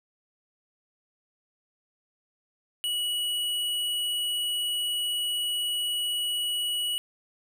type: tone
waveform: square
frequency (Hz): 2929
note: F#7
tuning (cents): -18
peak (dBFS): -27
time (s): 2.84-6.98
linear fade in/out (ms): 0
effects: none